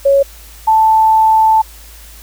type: tone pair in turn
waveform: sine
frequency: 554.4 / 880.1 Hz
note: C#5 / A5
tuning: 0 / 0 cents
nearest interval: minor sixth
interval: 800 cents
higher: second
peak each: -6 dBFS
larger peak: neither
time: 0.05-0.23 / 0.67-1.62 s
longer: second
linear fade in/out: 10 ms
effects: added 54 Hz sine -36 dBFS peak until 2.22 s + white hiss -39 dBFS RMS until 2.22 s